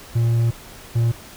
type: tone pair in turn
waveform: triangle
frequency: 116.54 / 116.54 Hz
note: A#2 / A#2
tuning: 0 / 0 cents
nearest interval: unison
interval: 0 cents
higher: neither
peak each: -13 dBFS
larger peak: neither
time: 0.15-0.51 / 0.95-1.12 s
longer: first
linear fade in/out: 10 ms
effects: pink hiss -41 dBFS RMS until 1.36 s